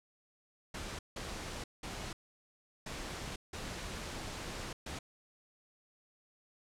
pink noise bursts at uneven times, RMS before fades -42 dBFS, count 6, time 0.74-0.99 / 1.16-1.64 / 1.83-2.13 / 2.86-3.36 / 3.53-4.73 / 4.86-4.99 s, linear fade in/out 5 ms, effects low-pass 8000 Hz 12 dB/octave

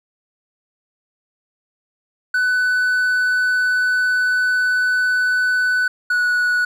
triangle tone pair in turn, 1497 / 1470.4 Hz, F#6 / F#6, +20 / -11 cents, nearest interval unison, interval 31 cents, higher first, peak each -13 dBFS, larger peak neither, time 2.34-5.88 / 6.1-6.65 s, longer first, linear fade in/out 5 ms, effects none

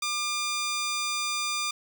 10% pulse tone, 1200 Hz, D6, 37 cents sharp, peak -19 dBFS, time 0.02-1.71 s, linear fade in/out 5 ms, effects none

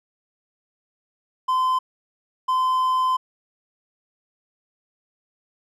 triangle tone bursts at uneven times, 1028 Hz, C6, 31 cents flat, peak -16 dBFS, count 2, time 1.48-1.79 / 2.48-3.17 s, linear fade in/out 10 ms, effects none

